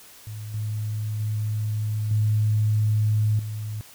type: tone with level steps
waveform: sine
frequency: 107.1 Hz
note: A2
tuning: 46 cents flat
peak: -32 / -25 / -23 / -18 / -28 dBFS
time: 0.27-3.81 s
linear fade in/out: 0 ms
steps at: 0.54 / 1.2 / 2.11 / 3.39 s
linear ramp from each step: 2 ms
effects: white hiss -48 dBFS RMS until 3.94 s